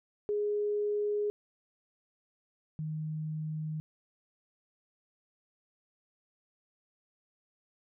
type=tone pair in turn; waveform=sine; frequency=415.3 / 155.38 Hz; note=G#4 / D#3; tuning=0 / -2 cents; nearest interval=octave + perfect fourth; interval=1702 cents; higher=first; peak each=-28 / -33 dBFS; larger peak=first; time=0.29-1.3 / 2.79-3.8 s; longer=neither; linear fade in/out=0 ms; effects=none